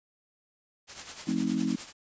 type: noise with tremolo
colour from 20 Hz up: white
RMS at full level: -38 dBFS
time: 0.87-1.93 s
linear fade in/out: 50 ms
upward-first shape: triangle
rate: 9.8 Hz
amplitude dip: 70%
type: chord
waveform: sine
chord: F dominant seventh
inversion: none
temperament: just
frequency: 174.61 / 218.3 / 261.9 / 314.3 Hz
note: F3 / A3 / C4 / Eb4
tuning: 0 / -13 / +2 / +18 cents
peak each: -34 / -30 / -30 / -33 dBFS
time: 1.27-1.76 s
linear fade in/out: 10 ms
effects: resampled to 16000 Hz